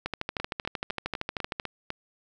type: two click trains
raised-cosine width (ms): 0.3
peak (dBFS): -16 / -14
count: 7 / 21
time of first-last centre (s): 0.4-1.904 / 0.06-1.598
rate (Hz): 3.99 / 13
effects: none